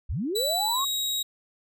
sine linear sweep, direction up, 38.89 to 1130 Hz, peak -26 dBFS, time 0.09-0.85 s, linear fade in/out 10 ms
sawtooth tone with pitch glide, 3951 to 3808 Hz, B7 to A#7, 0 to +36 cents, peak -23 dBFS, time 0.35-1.23 s, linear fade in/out 10 ms, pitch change -64 cents, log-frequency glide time 0.73-0.81 s
effects none

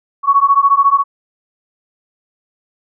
sine beating tone pair, 1108.7 / 1122.7 Hz, C#6 / C#6, 0 / +22 cents, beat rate 14 Hz, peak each -11 dBFS, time 0.23-1.04 s, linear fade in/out 50 ms, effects none

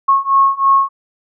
sine beating tone pair, 1091 / 1094.1 Hz, C#6 / C#6, -28 / -23 cents, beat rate 3.1 Hz, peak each -13 / -12 dBFS, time 0.08-0.89 s, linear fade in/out 10 ms, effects none

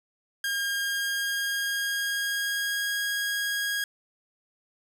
sawtooth tone with pitch glide, 1616 to 1640.5 Hz, G#6 to G#6, -48 to -22 cents, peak -23 dBFS, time 0.44-3.84 s, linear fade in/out 2 ms, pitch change +26 cents, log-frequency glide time 0.75-3.02 s, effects none

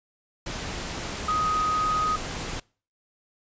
sine tone in noise, 1252 Hz, D#6, 10 cents sharp, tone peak -22 dBFS, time 1.28-2.16 s, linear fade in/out 5 ms, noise pink, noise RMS -33 dBFS, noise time 0.46-2.6 s, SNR +8 dB, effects noise-tail reverb RT60 0.4 s tail -25 dB re dry + resampled to 16000 Hz

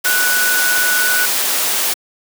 sine tone in noise, 1480 Hz, F#6, in tune, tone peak -15 dBFS, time 0.05-1.26 s, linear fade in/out 10 ms, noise white, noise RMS -17 dBFS, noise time 0.04-1.94 s, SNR -1 dB, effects high-pass 300 Hz 12 dB/octave

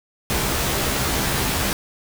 pink noise with comb filter, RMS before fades -22 dBFS, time 0.3-1.73 s, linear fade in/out 0 ms, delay 15 ms, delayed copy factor +0.65, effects none

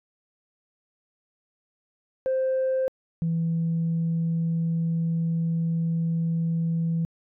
sine tone pair in turn, 523.3 / 165.4 Hz, C5 / E3, 0 / +6 cents, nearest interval octave + minor sixth, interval 1994 cents, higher first, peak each -20 / -21 dBFS, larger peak first, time 2.26-2.88 / 3.22-7.05 s, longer second, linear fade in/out 0 ms, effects tanh soft clip ceiling -19 dBFS

